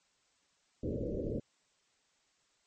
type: low-pass noise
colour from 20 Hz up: white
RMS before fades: -36 dBFS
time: 0.83-1.4 s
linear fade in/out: 5 ms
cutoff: 570 Hz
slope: 96 dB/octave
effects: white hiss -73 dBFS RMS until 2.66 s + MP3 32 kbps